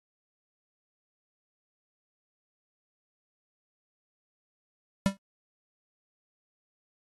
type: tone with exponential decay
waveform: square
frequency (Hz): 196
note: G3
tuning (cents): 0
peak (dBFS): -18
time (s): 5.06-5.17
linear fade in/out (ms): 0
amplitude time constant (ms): 23
effects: AAC 32 kbps